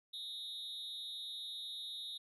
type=tone with amplitude modulation; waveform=triangle; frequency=3729 Hz; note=A#7; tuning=in tune; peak=-37 dBFS; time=0.13-2.18 s; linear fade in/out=10 ms; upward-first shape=sine; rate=286 Hz; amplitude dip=90%; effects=resampled to 32000 Hz